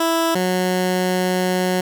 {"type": "tone pair in turn", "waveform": "15% pulse", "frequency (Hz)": [330, 183.18], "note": ["E4", "F#3"], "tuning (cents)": [2, -17], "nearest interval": "minor seventh", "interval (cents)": 1019, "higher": "first", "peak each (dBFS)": [-10, -11], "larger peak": "first", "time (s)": [[0, 0.35], [0.35, 1.81]], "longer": "second", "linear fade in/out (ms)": 5, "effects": []}